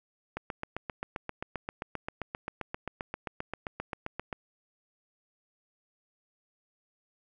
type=click train; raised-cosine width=0.5 ms; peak=-19 dBFS; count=31; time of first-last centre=0.37-4.328 s; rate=7.58 Hz; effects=none